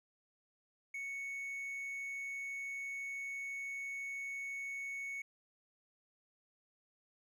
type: tone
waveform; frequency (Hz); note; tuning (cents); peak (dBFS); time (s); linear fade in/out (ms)
triangle; 2217; C#7; 0; -38; 0.94-5.22; 5
effects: none